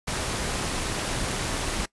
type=noise with amplitude modulation; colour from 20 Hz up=pink; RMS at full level=-26 dBFS; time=0.07-1.86 s; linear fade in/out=10 ms; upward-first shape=sine; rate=233 Hz; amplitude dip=55%; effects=noise-tail reverb RT60 0.1 s tail -21 dB re dry + resampled to 24000 Hz